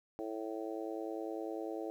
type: harmonic tone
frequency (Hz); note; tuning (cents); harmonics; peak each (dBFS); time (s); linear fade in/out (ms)
110; A2; 0; 3 / 4 / 5 / 6 / 7; -41 / -43 / -45 / -47 / -48; 0.19-1.9; 0
effects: 11-bit